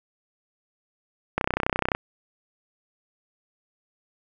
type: click train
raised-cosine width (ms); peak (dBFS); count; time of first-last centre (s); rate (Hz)
0.5; -7; 19; 1.38-1.95; 31.6
effects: none